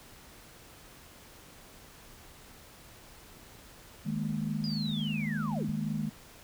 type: chord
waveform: sine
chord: D# suspended fourth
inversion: none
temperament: equal with one note detuned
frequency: 155.56 / 209.5 / 233.1 Hz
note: D#3 / G#3 / A#3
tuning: 0 / +15 / 0 cents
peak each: -34 / -33 / -37 dBFS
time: 4.05-6.1 s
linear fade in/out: 20 ms
type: linear sweep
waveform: sine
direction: down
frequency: 4978 to 38.89 Hz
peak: -37 dBFS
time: 4.64-5.7 s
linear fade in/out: 0 ms
effects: pink hiss -53 dBFS RMS until 6.43 s